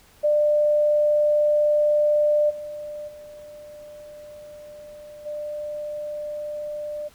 sine tone with level steps, 596 Hz, D5, 25 cents sharp, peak -16 / -31 / -39 / -28 dBFS, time 0.23-7.09 s, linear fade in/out 20 ms, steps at 2.49 / 3.07 / 5.25 s, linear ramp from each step 20 ms, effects pink hiss -54 dBFS RMS until 7.14 s

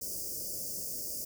white band-stop noise, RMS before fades -38 dBFS, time 0.01-1.25 s, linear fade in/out 10 ms, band 640 to 4800 Hz, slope 96 dB/octave, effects none

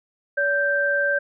sine tone pair together, 570.3 / 1568 Hz, C#5 / G6, +49 / 0 cents, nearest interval octave + tritone, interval 1751 cents, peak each -23 / -20 dBFS, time 0.37-1.19 s, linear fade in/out 10 ms, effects none

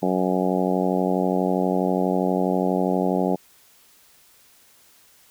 harmonic tone, 92.3 Hz, F#2, 4 cents flat, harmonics 2 / 3 / 4 / 5 / 6 / 7 / 8 / 9, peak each -24 / -26 / -27 / -28 / -29 / -29 / -30 / -31 dBFS, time 0.02-3.36 s, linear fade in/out 10 ms, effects white hiss -55 dBFS RMS until 5.3 s

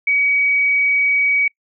sine tone, 2265 Hz, C#7, 37 cents sharp, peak -13 dBFS, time 0.07-1.48 s, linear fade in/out 5 ms, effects noise-tail reverb RT60 0.1 s tail -24 dB re dry

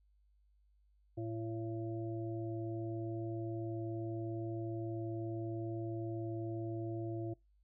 harmonic tone, 112.6 Hz, A2, 40 cents sharp, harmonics 1 / 3 / 5 / 6, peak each -41 / -40 / -52 / -49 dBFS, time 1.17-7.34 s, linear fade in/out 10 ms, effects noise-tail reverb RT60 0.2 s tail -24 dB re dry + added 50 Hz sine -67 dBFS peak until 7.63 s

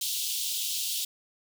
pink high-pass noise, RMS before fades -31 dBFS, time 0.01-1.05 s, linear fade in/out 5 ms, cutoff 3000 Hz, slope 48 dB/octave, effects none

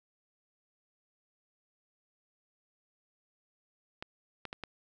clicks, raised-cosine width 0.3 ms, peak -23 dBFS, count 4, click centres 4.025 / 4.453 / 4.529 / 4.637 s, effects none

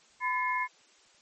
sine tone cluster, 1007 / 1737 / 2153 Hz, B5 / A6 / C7, +33 / -23 / +49 cents, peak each -29 / -36 / -32 dBFS, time 0.2-0.68 s, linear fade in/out 50 ms, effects white hiss -61 dBFS RMS until 1.21 s + MP3 32 kbps

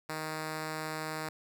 5% pulse tone, 156.5 Hz, D#3, 10 cents sharp, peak -24 dBFS, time 0.09-1.29 s, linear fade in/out 5 ms, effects none

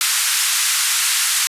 white band-pass noise, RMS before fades -18 dBFS, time 0.01-1.47 s, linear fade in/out 0 ms, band 1200 to 11000 Hz, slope 24 dB/octave, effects resampled to 32000 Hz

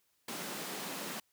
pink high-pass noise, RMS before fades -41 dBFS, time 0.28-1.2 s, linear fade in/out 5 ms, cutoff 160 Hz, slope 48 dB/octave, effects white hiss -75 dBFS RMS until 1.32 s

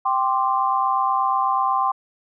sine chord, G suspended fourth, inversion none, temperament equal, 784 / 1046.5 / 1174.7 Hz, G5 / C6 / D6, 0 / 0 / 0 cents, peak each -22 / -20 / -25 dBFS, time 0.05-1.92 s, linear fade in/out 10 ms, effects none

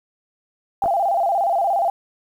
sine tone with vibrato, 735 Hz, F#5, 12 cents flat, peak -16 dBFS, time 0.82-1.9 s, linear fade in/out 2 ms, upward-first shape square, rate 17 Hz, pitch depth 130 cents each way
clicks, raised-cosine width 1 ms, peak -15 dBFS, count 2, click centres 0.839 / 0.859 s
effects 8-bit

